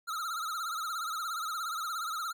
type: tone with vibrato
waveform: square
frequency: 1318.5 Hz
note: E6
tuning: in tune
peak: -34 dBFS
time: 0.07-2.33 s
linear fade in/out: 20 ms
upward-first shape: triangle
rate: 17 Hz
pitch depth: 130 cents each way
effects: none